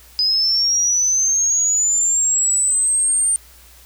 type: linear sweep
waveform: sine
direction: up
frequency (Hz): 4978 to 8870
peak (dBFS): -14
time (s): 0.19-3.36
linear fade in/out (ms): 0
effects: added 60 Hz sine -47 dBFS peak until 3.85 s + white hiss -47 dBFS RMS until 3.85 s